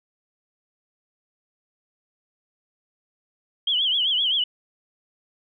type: tone with vibrato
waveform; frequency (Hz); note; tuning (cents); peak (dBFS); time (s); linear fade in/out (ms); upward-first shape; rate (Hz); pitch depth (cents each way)
sine; 3147; G7; +6; -19; 3.67-4.44; 5; triangle; 7.7; 160
effects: none